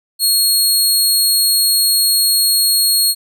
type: tone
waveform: 20% pulse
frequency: 4300 Hz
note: C8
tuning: 47 cents sharp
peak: -5 dBFS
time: 0.19-3.15 s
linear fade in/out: 50 ms
effects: none